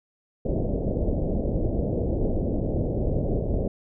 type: low-pass noise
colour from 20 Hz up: pink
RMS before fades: -25 dBFS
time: 0.45-3.68 s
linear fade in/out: 5 ms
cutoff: 630 Hz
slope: 48 dB/octave
effects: none